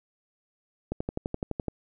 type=click train; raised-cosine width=2 ms; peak=-16 dBFS; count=10; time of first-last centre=0.92-1.683 s; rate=11.8 Hz; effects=none